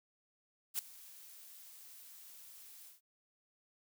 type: noise with ADSR envelope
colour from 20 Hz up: blue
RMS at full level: -34 dBFS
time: 0.74-3.01 s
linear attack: 49 ms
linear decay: 4 ms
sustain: -21 dB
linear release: 140 ms
effects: none

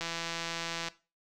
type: click train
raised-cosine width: 0.2 ms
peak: -18 dBFS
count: 147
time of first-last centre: 0.01-0.884 s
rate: 167 Hz
effects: noise-tail reverb RT60 0.3 s tail -17 dB re dry

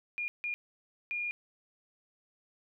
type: tone bursts at uneven times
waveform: sine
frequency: 2423 Hz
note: D#7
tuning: 47 cents flat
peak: -32 dBFS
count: 3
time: 0.18-0.28 / 0.44-0.54 / 1.11-1.31 s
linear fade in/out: 0 ms
effects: none

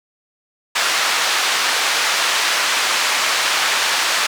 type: band-pass noise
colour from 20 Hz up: pink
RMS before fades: -18 dBFS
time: 0.75-4.27 s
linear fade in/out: 10 ms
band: 1100 to 6200 Hz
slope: 12 dB/octave
effects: none

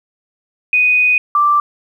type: tone pair in turn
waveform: sine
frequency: 2489 / 1174.7 Hz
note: D#7 / D6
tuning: 0 / 0 cents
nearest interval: octave + minor second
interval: 1300 cents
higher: first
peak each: -9 dBFS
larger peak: neither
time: 0.73-1.18 / 1.35-1.6 s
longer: first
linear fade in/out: 2 ms
effects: 8-bit

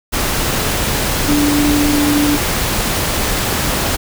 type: tone in noise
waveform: sine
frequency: 292.6 Hz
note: D4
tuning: 6 cents flat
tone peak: -12 dBFS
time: 1.27-2.37 s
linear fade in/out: 20 ms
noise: pink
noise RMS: -17 dBFS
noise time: 0.12-3.97 s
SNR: +2 dB
effects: none

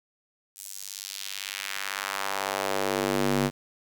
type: tone with high-pass filter sweep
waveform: square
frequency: 49 Hz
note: G1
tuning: in tune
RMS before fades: -30 dBFS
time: 0.55-3.51 s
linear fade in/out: 50 ms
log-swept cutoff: 8700 to 190 Hz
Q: 1.2
effects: 8-bit

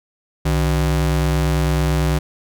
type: ring-modulated tone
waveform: square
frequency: 110 Hz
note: A2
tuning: in tune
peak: -13 dBFS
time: 0.45-2.19 s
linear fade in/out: 10 ms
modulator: 44.5 Hz
effects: none

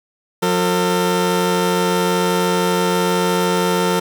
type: tone pair together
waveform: 20% pulse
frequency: 179.18 / 451.5 Hz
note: F3 / A4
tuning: +45 / +45 cents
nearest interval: octave + major third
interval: 1600 cents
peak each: -13 dBFS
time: 0.42-4 s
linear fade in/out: 10 ms
effects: none

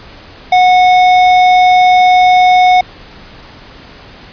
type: tone with tanh clipping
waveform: sine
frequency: 732 Hz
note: F#5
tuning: 19 cents flat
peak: -6 dBFS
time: 0.52-2.81 s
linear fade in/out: 5 ms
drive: 14 dB
effects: pink hiss -35 dBFS RMS until 4.32 s + resampled to 11025 Hz

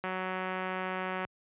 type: click train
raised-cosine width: 0.5 ms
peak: -20 dBFS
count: 226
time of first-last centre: 0.04-1.25 s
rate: 186 Hz
effects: high-pass 80 Hz 12 dB/octave + resampled to 8000 Hz

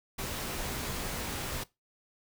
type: noise with comb filter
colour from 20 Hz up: pink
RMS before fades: -36 dBFS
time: 0.18-1.64 s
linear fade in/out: 10 ms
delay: 19 ms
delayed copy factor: -0.5
effects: noise-tail reverb RT60 0.2 s tail -19 dB re dry

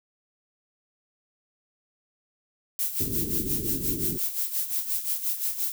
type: noise with tremolo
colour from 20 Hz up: violet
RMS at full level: -26 dBFS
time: 2.79-5.72 s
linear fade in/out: 0 ms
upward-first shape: sine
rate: 5.7 Hz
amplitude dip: 70%
type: low-pass noise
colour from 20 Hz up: white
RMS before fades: -33 dBFS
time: 3-4.18 s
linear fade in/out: 5 ms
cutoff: 390 Hz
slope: 48 dB/octave
effects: none

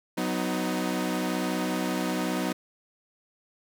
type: chord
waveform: sawtooth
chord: B major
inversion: second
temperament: equal with one note detuned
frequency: 185 / 250.2 / 311.1 Hz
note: F#3 / B3 / D#4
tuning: 0 / +23 / 0 cents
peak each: -27 dBFS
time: 0.17-2.53 s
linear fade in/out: 10 ms
effects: none

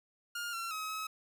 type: tone with pitch steps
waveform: sawtooth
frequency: 1413 / 1360 / 1274 / 1282 Hz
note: F6 / F6 / D#6 / E6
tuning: +20 / -46 / +41 / -49 cents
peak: -33 dBFS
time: 0.35-1.07 s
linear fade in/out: 5 ms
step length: 180 ms
effects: none

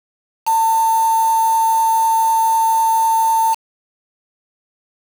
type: tone with quantisation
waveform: sine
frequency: 898 Hz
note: A5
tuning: 35 cents sharp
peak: -12 dBFS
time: 0.46-3.55 s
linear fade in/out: 20 ms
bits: 4
effects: none

